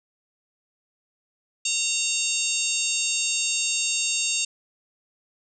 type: harmonic tone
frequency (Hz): 920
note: A#5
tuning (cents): -23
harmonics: 3 / 4 / 5 / 6 / 7 / 8 / 9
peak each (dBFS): -28 / -31 / -32 / -36 / -29 / -29 / -32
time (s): 1.65-4.45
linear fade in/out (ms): 5
effects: none